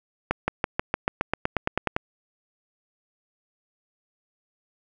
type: accelerating click train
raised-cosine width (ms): 0.5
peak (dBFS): -7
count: 14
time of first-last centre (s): 0.31-1.965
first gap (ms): 170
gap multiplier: 0.95
effects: none